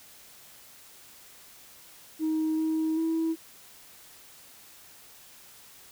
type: tone with pitch steps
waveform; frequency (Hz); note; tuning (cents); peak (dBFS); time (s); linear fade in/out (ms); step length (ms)
sine; 314.8 / 317.3 / 324.7; D#4 / D#4 / E4; +20 / +34 / -26; -23; 2.19-3.36; 50; 390
effects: tanh soft clip ceiling -22 dBFS + white hiss -52 dBFS RMS until 5.91 s